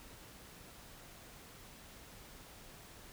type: silence
effects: pink hiss -55 dBFS RMS until 3.12 s